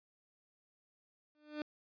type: tone with exponential growth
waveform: 30% pulse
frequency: 300 Hz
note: D4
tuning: 37 cents sharp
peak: -32 dBFS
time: 1.35-1.62 s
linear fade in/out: 1 ms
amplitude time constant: 57 ms
effects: resampled to 11025 Hz